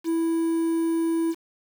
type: tone with quantisation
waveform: triangle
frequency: 329.7 Hz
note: E4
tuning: in tune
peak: -19 dBFS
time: 0.04-1.35 s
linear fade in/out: 50 ms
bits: 7
effects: none